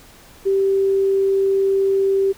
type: tone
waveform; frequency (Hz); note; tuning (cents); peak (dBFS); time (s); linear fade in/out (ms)
sine; 389.8; G4; -10; -14; 0.45-2.33; 20
effects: pink hiss -46 dBFS RMS until 2.37 s